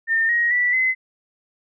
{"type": "tone with pitch steps", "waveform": "sine", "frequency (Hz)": [1812, 1885.7, 1962.4, 2042], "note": ["A#6", "A#6", "B6", "C7"], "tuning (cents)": [-50, 19, -12, -43], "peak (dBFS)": -16, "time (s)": [0.07, 0.95], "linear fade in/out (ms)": 50, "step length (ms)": 220, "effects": []}